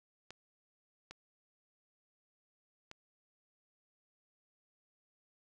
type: clicks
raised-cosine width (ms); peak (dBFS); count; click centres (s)
0.2; -30; 3; 0.306 / 1.11 / 2.914
effects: 11-bit